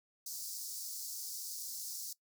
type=high-pass noise; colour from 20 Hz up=pink; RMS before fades=-43 dBFS; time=0.26-2.13 s; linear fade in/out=5 ms; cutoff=4700 Hz; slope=48 dB/octave; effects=noise-tail reverb RT60 0.1 s tail -19 dB re dry